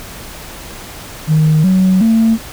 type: tone with pitch steps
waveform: sine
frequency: 155.56 / 187.14 / 225.1 Hz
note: D#3 / F#3 / A3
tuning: 0 / +20 / +40 cents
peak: -6 dBFS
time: 1.27-2.38 s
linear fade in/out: 50 ms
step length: 370 ms
effects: tanh soft clip ceiling -4 dBFS + pink hiss -31 dBFS RMS until 2.52 s